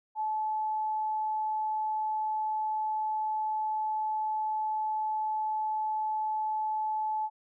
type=tone; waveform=sine; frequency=864 Hz; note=A5; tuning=32 cents flat; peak=-28 dBFS; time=0.15-7.3 s; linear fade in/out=50 ms; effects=none